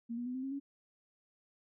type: tone with pitch steps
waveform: sine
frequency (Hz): 233.1 / 241.6 / 250.4 / 259.5 / 269 / 278.8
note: A#3 / B3 / B3 / C4 / C4 / C#4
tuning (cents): 0 / -38 / +24 / -14 / +48 / +10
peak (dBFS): -36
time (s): 0.09-0.6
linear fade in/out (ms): 20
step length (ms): 85
effects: none